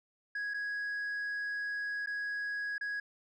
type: tone with dropouts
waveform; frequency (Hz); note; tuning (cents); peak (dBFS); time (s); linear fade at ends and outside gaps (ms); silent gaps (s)
sine; 1661.2; G#6; 0; -31; 0.35-3; 5; 0.538-0.542 / 2.061-2.071 / 2.781-2.81
effects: tanh soft clip ceiling -33 dBFS